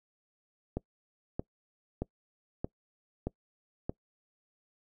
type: click train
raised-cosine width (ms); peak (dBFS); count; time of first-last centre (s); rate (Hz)
2; -19; 6; 0.77-3.895; 1.6
effects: noise-tail reverb RT60 0.1 s tail -24 dB re dry